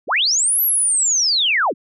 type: linear two-way sweep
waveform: sine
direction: up then down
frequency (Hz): 141.3 to 12000 to 141.3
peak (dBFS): -14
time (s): 0.07-1.74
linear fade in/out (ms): 50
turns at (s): 0.62
effects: none